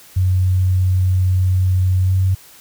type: tone with pitch glide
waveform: sine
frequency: 92.5 to 94.06 Hz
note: F#2 to F#2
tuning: 0 to +29 cents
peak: -12 dBFS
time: 0.16-2.35 s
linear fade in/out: 10 ms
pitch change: +29 cents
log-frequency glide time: 2.01-2.16 s
effects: white hiss -44 dBFS RMS until 2.6 s